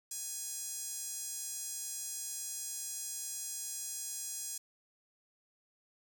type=tone with high-pass filter; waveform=sawtooth; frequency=830.6 Hz; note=G#5; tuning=in tune; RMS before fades=-41 dBFS; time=0.11-4.58 s; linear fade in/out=5 ms; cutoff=7200 Hz; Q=2.6; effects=none